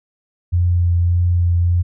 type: tone with vibrato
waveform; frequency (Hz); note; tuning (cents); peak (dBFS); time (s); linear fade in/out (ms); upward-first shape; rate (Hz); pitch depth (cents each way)
sine; 87.31; F2; 0; -12; 0.52-1.83; 20; triangle; 1.7; 18
effects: none